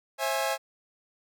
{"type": "chord", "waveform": "sawtooth", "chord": "C augmented", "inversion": "none", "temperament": "equal with one note detuned", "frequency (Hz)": [536.7, 659.3, 830.6], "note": ["C5", "E5", "G#5"], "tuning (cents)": [44, 0, 0], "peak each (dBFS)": -27, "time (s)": [0.18, 0.58], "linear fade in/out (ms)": 50, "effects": []}